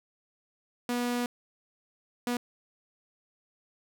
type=tone bursts at uneven times; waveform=sawtooth; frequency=243 Hz; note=B3; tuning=28 cents flat; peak=-24 dBFS; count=2; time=0.89-1.26 / 2.27-2.37 s; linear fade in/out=2 ms; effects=none